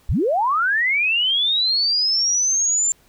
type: linear sweep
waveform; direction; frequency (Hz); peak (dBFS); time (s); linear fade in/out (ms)
sine; up; 30.14 to 7300; -16; 0.09-2.92; 0
effects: pink hiss -56 dBFS RMS until 3.08 s